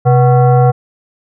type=tone with frequency modulation; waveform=sine; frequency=130 Hz; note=C3; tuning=11 cents flat; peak=-5 dBFS; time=0.05-0.72 s; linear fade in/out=20 ms; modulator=616 Hz; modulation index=0.89; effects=none